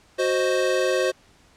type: chord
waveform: square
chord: C diminished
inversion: second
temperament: equal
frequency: 370 / 523.3 / 622.3 Hz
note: Gb4 / C5 / Eb5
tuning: 0 / 0 / 0 cents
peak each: -25 / -23 / -28 dBFS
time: 0.18-1.12 s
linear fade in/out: 20 ms
effects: pink hiss -56 dBFS RMS until 1.56 s + low-pass 8000 Hz 12 dB/octave